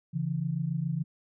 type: tone pair together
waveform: sine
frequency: 139.53 / 166.7 Hz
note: C#3 / E3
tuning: +12 / +20 cents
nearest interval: minor third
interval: 308 cents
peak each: -31 / -30 dBFS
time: 0.13-1.04 s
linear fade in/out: 20 ms
effects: none